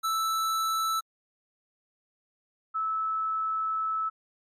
square / sine tone pair in turn, 1318.5 / 1305.6 Hz, E6 / E6, 0 / -17 cents, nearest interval unison, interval 17 cents, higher first, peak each -26 dBFS, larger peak neither, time 0.03-1.01 / 2.74-4.1 s, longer second, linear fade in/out 20 ms, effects MP3 64 kbps

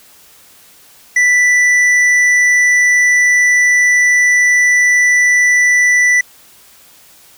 triangle tone with hard clipping, 1975.5 Hz, B6, in tune, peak -9 dBFS, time 1.16-6.21 s, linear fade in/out 5 ms, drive 10 dB, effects white hiss -44 dBFS RMS until 7.37 s

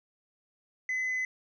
sine tone with tanh clipping, 2024 Hz, B6, 42 cents sharp, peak -29 dBFS, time 0.89-1.25 s, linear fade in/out 2 ms, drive 1 dB, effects none

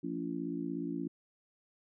harmonic tone with a mistuned harmonic, 56.8 Hz, A#1, 44 cents flat, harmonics 3 / 4 / 5 / 6, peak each -41 / -43 / -37 / -41 dBFS, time 0.03-1.08 s, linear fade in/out 10 ms, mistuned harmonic 3, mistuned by +31 cents, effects none

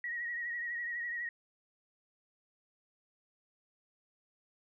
sine tone with vibrato, 1900 Hz, A#6, 33 cents sharp, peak -35 dBFS, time 0.04-1.29 s, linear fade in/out 2 ms, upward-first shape triangle, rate 12 Hz, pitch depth 52 cents each way, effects none

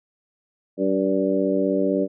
harmonic tone with a mistuned harmonic, 95.8 Hz, G2, 39 cents flat, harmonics 2 / 3 / 4 / 5 / 6, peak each -26 / -23 / -25 / -26 / -25 dBFS, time 0.77-2.08 s, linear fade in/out 50 ms, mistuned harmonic 6, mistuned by +23 cents, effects none

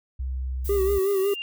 sine tone with pitch glide, 64.8 to 63.54 Hz, C2 to B1, -16 to +50 cents, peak -26 dBFS, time 0.19-0.99 s, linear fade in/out 10 ms, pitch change -34 cents, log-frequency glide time 0.31-0.8 s
violet noise, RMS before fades -37 dBFS, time 0.64-1.36 s, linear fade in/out 20 ms
triangle tone with vibrato, 392 Hz, G4, in tune, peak -18 dBFS, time 0.69-1.34 s, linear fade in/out 5 ms, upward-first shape sine, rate 5.4 Hz, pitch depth 61 cents each way
sine tone with exponential growth, 2794 Hz, F7, in tune, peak -27 dBFS, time 1.01-1.42 s, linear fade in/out 0 ms, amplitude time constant 88 ms
effects none

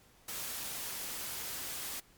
white noise, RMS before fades -40 dBFS, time 0.28-2 s, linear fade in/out 5 ms, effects pink hiss -63 dBFS RMS until 2.17 s + MP3 96 kbps

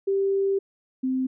sine tone pair in turn, 392 / 259.7 Hz, G4 / C4, 0 / -13 cents, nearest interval perfect fifth, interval 713 cents, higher first, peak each -20 / -22 dBFS, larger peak first, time 0.07-0.59 / 1.03-1.27 s, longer first, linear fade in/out 10 ms, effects none

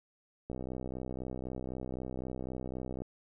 click train, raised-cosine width 2 ms, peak -26 dBFS, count 162, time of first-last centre 0.5-3.02 s, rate 63.9 Hz, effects none

